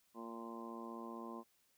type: harmonic tone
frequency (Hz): 115.5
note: A#2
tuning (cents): -16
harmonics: 2 / 3 / 4 / 5 / 6 / 7 / 8 / 9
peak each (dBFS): -49 / -51 / -56 / -57 / -59 / -59 / -58 / -51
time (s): 0.14-1.44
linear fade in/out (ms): 50
effects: white hiss -75 dBFS RMS until 1.77 s